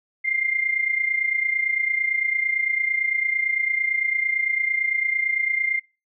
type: tone with amplitude modulation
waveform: sine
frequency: 2100 Hz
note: C7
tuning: 6 cents sharp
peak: -17 dBFS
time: 0.24-5.8 s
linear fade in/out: 20 ms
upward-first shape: sine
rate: 28.9 Hz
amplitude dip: 70%
effects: noise-tail reverb RT60 0.3 s tail -24 dB re dry